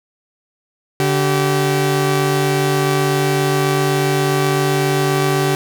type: tone pair together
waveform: sawtooth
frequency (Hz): 144.1 / 384.7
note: D3 / G4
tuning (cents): -33 / -33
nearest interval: octave + perfect fourth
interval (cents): 1700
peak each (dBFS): -13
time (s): 1-5.55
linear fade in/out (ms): 0
effects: none